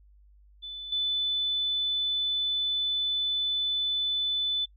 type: tone with level steps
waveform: sine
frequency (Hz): 3500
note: A7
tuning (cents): -10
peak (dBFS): -36 / -25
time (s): 0.62-4.66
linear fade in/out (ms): 20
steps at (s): 0.92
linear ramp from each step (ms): 5
effects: noise-tail reverb RT60 0.1 s tail -24 dB re dry + added 50 Hz sine -54 dBFS peak until 4.76 s